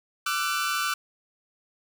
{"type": "tone cluster", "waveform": "sawtooth", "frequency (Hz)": [1176, 1347, 1495], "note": ["D6", "E6", "F#6"], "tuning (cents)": [2, 37, 17], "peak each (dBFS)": -26, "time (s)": [0.26, 0.94], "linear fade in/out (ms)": 5, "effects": []}